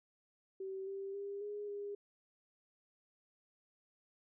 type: tone with pitch steps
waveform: sine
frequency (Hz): 383.8 / 391.5 / 400.6 / 413.5 / 406.6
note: G4 / G4 / G4 / G#4 / G#4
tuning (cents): -37 / -2 / +38 / -8 / -37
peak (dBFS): -40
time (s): 0.6-1.95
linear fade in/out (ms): 5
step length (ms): 270
effects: none